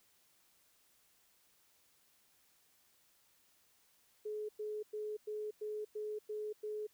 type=tone bursts; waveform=sine; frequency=424.8 Hz; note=G#4; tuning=39 cents sharp; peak=-38 dBFS; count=8; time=4.25-6.87 s; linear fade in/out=10 ms; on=240 ms; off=100 ms; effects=white hiss -71 dBFS RMS until 6.93 s